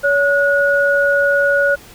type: tone pair together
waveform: sine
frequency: 564.8 / 1454 Hz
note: C#5 / F#6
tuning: +32 / -31 cents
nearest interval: octave + major third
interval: 1637 cents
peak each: -14 dBFS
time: 0.03-1.76 s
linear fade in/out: 20 ms
effects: pink hiss -41 dBFS RMS until 1.94 s